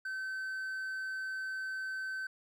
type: tone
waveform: triangle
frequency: 1536 Hz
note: G6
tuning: 36 cents flat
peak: -34 dBFS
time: 0.05-2.27 s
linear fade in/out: 5 ms
effects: none